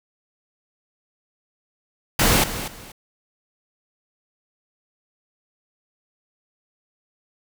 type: noise with echo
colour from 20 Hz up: pink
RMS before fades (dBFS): -17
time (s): 2.19-2.44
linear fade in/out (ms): 5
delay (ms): 240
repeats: 2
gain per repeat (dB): -12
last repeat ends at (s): 2.92
effects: none